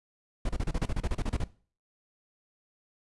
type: noise bursts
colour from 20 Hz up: brown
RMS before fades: -28 dBFS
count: 14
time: 0.45-1.441 s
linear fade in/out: 5 ms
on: 42 ms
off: 31 ms
effects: noise-tail reverb RT60 0.4 s tail -18 dB re dry + resampled to 24000 Hz